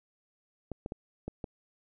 clicks, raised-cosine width 2 ms, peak -23 dBFS, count 5, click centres 0.717 / 0.861 / 0.921 / 1.28 / 1.442 s, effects none

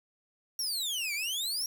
sawtooth exponential two-way sweep, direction down then up, 5720 to 2238 to 5720 Hz, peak -28 dBFS, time 0.59-1.66 s, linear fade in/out 2 ms, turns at 1.14 s, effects 9-bit

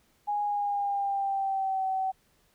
sine tone with pitch glide, 826 to 761.8 Hz, G#5 to G5, -10 to -50 cents, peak -26 dBFS, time 0.27-2.12 s, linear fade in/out 20 ms, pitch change -140 cents, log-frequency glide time 0.43-1.85 s, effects pink hiss -67 dBFS RMS until 2.54 s

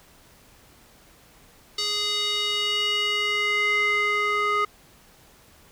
square tone with band-pass filter sweep, 415.3 Hz, G#4, in tune, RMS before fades -24 dBFS, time 1.78-4.65 s, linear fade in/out 5 ms, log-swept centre 4400 to 1500 Hz, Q 3.7, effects pink hiss -54 dBFS RMS until 5.71 s

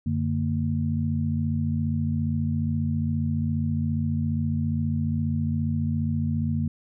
sine tone cluster, 92.4 / 147.1 / 229.5 Hz, F#2 / D3 / A#3, -2 / +3 / -27 cents, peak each -27 dBFS, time 0.06-6.68 s, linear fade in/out 5 ms, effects none

